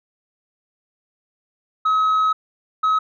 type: tone pair in turn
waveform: sine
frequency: 1278 / 1278 Hz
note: D#6 / D#6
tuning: +46 / +46 cents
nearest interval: unison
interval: 0 cents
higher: neither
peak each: -12 dBFS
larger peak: neither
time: 1.85-2.33 / 2.83-2.99 s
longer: first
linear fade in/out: 10 ms
effects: tanh soft clip ceiling -14 dBFS